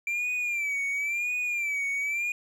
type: tone with vibrato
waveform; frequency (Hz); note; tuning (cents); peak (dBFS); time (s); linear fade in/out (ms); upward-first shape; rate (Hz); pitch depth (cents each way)
triangle; 2349; D7; 0; -25; 0.07-2.32; 2; sine; 0.96; 91
effects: 11-bit